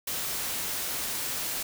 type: noise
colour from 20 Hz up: white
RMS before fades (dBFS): -32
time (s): 0.07-1.63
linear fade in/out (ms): 5
effects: none